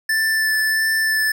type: tone with vibrato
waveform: square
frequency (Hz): 1760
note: A6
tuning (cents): 0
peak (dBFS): -17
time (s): 0.09-1.32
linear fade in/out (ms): 5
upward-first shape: sine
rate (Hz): 1.5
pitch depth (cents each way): 11
effects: none